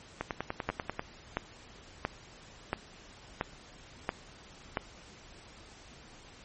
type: two click trains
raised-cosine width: 0.5 ms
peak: -17 / -14 dBFS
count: 9 / 7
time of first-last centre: 0.21-0.994 / 0.69-4.772 s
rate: 10.2 / 1.47 Hz
effects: pink hiss -53 dBFS RMS until 6.44 s + MP3 32 kbps